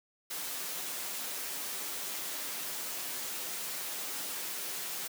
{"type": "noise with comb filter", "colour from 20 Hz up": "white", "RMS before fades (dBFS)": -38, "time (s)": [0.3, 5.08], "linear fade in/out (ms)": 10, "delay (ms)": 9, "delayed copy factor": -0.5, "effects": ["high-pass 200 Hz 12 dB/octave"]}